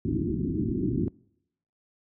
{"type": "low-pass noise", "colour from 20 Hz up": "white", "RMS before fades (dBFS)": -27, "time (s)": [0.05, 1.08], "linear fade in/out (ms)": 0, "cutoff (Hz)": 370, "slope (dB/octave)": 96, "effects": ["noise-tail reverb RT60 0.8 s tail -26 dB re dry", "high-pass 60 Hz 12 dB/octave"]}